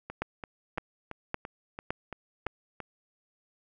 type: two click trains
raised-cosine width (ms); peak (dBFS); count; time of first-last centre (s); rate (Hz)
0.5; -15 / -23; 5 / 9; 0.22-2.467 / 0.1-2.803; 1.78 / 2.96
effects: none